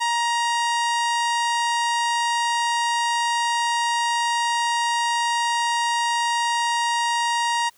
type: harmonic tone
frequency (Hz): 941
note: A#5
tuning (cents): +16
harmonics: 1 / 2 / 3 / 4 / 5 / 6 / 7 / 8 / 9 / 10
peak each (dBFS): -21 / -27 / -31 / -33 / -35 / -37 / -38 / -39 / -40 / -41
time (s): 0-7.7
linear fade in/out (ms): 20
effects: white hiss -58 dBFS RMS until 7.77 s